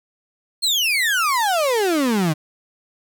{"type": "exponential sweep", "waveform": "35% pulse", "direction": "down", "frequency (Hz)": [4334, 147.9], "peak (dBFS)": -15, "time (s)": [0.62, 2.34], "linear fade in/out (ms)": 20, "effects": []}